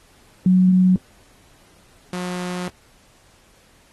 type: tone pair in turn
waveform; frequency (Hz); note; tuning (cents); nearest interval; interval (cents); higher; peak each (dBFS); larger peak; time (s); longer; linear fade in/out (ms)
sine / sawtooth; 184.4 / 179.77; F#3 / F#3; -6 / -50; unison; 44; first; -11 / -21; first; 0.46-0.96 / 2.13-2.68; second; 2
effects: pink hiss -54 dBFS RMS until 3.92 s + AAC 32 kbps